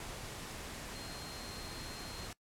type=tone in noise; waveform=sine; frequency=4200 Hz; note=C8; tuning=6 cents sharp; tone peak=-50 dBFS; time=0.95-2.27 s; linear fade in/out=2 ms; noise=pink; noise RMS=-45 dBFS; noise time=0-2.33 s; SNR=-8 dB; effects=noise-tail reverb RT60 0.1 s tail -21 dB re dry + low-pass 11000 Hz 12 dB/octave